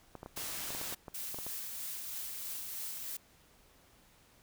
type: clicks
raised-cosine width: 1 ms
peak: -30 dBFS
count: 12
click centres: 0.153 / 0.231 / 0.261 / 0.376 / 0.705 / 0.749 / 0.814 / 0.925 / 1.082 / 1.345 / 1.387 / 1.466 s
type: noise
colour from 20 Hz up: white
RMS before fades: -40 dBFS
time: 0.36-0.95 s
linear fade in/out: 10 ms
type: noise with tremolo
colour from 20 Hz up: blue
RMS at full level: -40 dBFS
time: 1.14-3.17 s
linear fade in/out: 5 ms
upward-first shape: triangle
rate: 3.1 Hz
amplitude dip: 30%
effects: pink hiss -64 dBFS RMS until 4.42 s